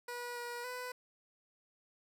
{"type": "tone with pitch steps", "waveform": "15% pulse", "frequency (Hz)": [485, 480.3, 499.2], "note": ["B4", "B4", "B4"], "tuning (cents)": [-31, -48, 19], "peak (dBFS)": -34, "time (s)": [0.08, 0.92], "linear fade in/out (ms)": 5, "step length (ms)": 280, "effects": []}